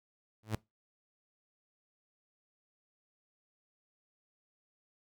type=tone with exponential growth; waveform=sawtooth; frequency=108.5 Hz; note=A2; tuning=24 cents flat; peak=-25 dBFS; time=0.43-0.55 s; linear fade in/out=0 ms; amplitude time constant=26 ms; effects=noise-tail reverb RT60 0.2 s tail -22 dB re dry